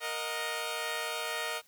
10% pulse chord, D# minor, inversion second, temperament equal with one note detuned, 466.2 / 622.3 / 726 Hz, A#4 / D#5 / F#5, 0 / 0 / -33 cents, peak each -29 / -28 / -32 dBFS, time 0-1.62 s, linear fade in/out 50 ms, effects white hiss -64 dBFS RMS until 1.67 s

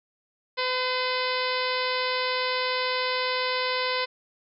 harmonic tone with a mistuned harmonic, 507 Hz, B4, 45 cents sharp, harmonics 1 / 2 / 3 / 4 / 5 / 6 / 7 / 8 / 9 / 10, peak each -30 / -30 / -35 / -32 / -36 / -37 / -37 / -35 / -38 / -37 dBFS, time 0.57-4.06 s, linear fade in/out 20 ms, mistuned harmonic 4, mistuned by +18 cents, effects none

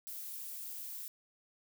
violet noise, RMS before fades -44 dBFS, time 0.07-1.08 s, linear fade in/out 0 ms, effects none

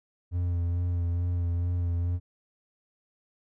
triangle tone with vibrato, 87.1 Hz, F2, 4 cents flat, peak -23 dBFS, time 0.31-2.2 s, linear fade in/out 50 ms, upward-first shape sine, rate 2.3 Hz, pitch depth 26 cents each way, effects none

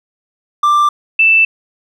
triangle / sine tone pair in turn, 1181 / 2651 Hz, D6 / E7, +9 / +9 cents, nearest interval octave + major second, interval 1400 cents, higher second, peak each -6 dBFS, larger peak neither, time 0.63-0.89 / 1.19-1.45 s, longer neither, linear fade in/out 5 ms, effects none

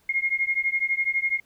sine beating tone pair, 2138 / 2150 Hz, C7 / C7, +37 / +47 cents, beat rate 12 Hz, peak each -25 dBFS, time 0.09-1.4 s, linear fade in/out 5 ms, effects pink hiss -63 dBFS RMS until 1.45 s

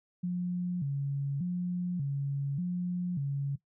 sine tone with vibrato, 157.9 Hz, D#3, 26 cents sharp, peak -29 dBFS, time 0.23-3.56 s, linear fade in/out 10 ms, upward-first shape square, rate 0.85 Hz, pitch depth 210 cents each way, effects noise-tail reverb RT60 0.1 s tail -17 dB re dry

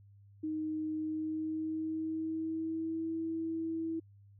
sine tone with pitch glide, 311.1 to 325.8 Hz, D#4 to E4, 0 to -20 cents, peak -33 dBFS, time 0.43-4 s, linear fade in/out 10 ms, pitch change +80 cents, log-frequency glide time 0.96-3.12 s, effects added 100 Hz sine -56 dBFS peak until 4.39 s

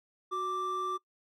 triangle tone pair together, 369.6 / 1174.7 Hz, F#4 / D6, -2 / 0 cents, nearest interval octave + minor sixth, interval 2002 cents, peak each -36 / -30 dBFS, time 0.31-0.98 s, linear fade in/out 20 ms, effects noise-tail reverb RT60 0.1 s tail -21 dB re dry

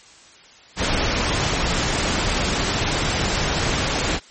pink noise, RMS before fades -21 dBFS, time 0.76-4.2 s, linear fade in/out 50 ms, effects white hiss -47 dBFS RMS until 4.3 s + MP3 32 kbps

